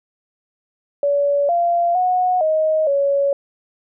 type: tone with pitch steps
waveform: sine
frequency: 570 / 690 / 731 / 627 / 560 Hz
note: C#5 / F5 / F#5 / D#5 / C#5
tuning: +48 / -21 / -21 / +13 / +18 cents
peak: -14 dBFS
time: 1.03-3.33 s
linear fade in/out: 2 ms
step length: 460 ms
effects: none

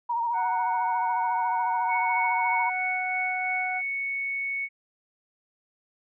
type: tone with vibrato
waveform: sine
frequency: 938 Hz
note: A#5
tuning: 11 cents sharp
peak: -24 dBFS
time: 0.09-2.7 s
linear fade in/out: 10 ms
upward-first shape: triangle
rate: 14 Hz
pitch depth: 55 cents each way
type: harmonic tone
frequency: 740 Hz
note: F#5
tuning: in tune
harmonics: 1 / 2 / 3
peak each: -30 / -37 / -42 dBFS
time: 0.33-3.82 s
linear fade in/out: 50 ms
type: tone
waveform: sine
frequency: 2217 Hz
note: C#7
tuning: in tune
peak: -27 dBFS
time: 1.88-4.69 s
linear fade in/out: 50 ms
effects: none

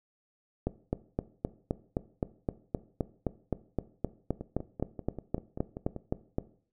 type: two click trains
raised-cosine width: 2 ms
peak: -15 / -24 dBFS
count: 23 / 9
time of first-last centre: 0.67-6.384 / 4.41-5.963 s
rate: 3.85 / 5.15 Hz
effects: noise-tail reverb RT60 0.5 s tail -17 dB re dry

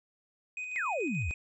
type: tone with tremolo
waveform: triangle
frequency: 2500 Hz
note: D#7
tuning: 8 cents sharp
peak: -33 dBFS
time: 0.57-1.34 s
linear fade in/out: 2 ms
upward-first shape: square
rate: 6.9 Hz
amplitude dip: 30%
type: exponential sweep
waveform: sine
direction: down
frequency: 2217 to 64.1 Hz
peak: -30 dBFS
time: 0.76-1.31 s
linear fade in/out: 0 ms
effects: resampled to 24000 Hz

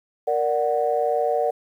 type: chord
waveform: sine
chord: Bb augmented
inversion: none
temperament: equal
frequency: 466.2 / 587.3 / 740 Hz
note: Bb4 / D5 / F#5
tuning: 0 / 0 / 0 cents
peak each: -23 dBFS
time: 0.27-1.51 s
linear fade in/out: 10 ms
effects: tanh soft clip ceiling -9 dBFS + 9-bit

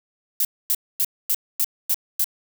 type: noise bursts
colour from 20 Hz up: violet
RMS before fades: -20 dBFS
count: 7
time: 0.4-2.243 s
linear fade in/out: 2 ms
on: 49 ms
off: 250 ms
effects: none

